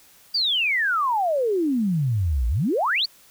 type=exponential two-way sweep; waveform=sine; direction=down then up; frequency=4844 to 55 to 4844 Hz; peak=-19 dBFS; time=0.34-3.06 s; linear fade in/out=10 ms; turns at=2.48 s; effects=white hiss -53 dBFS RMS until 3.3 s